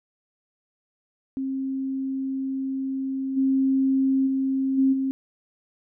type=tone with level steps; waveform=sine; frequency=267.2 Hz; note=C4; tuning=36 cents sharp; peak=-25 / -18 / -21 / -16 / -22 dBFS; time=1.37-5.11 s; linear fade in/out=0 ms; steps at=3.36 / 4.26 / 4.77 / 4.92 s; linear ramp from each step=20 ms; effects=none